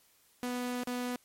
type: tone with dropouts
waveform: sawtooth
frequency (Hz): 246.9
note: B3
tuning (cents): 0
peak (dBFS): -29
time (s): 0.43-1.16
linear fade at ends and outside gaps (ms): 0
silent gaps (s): 0.834-0.873
effects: white hiss -66 dBFS RMS until 1.24 s + MP3 64 kbps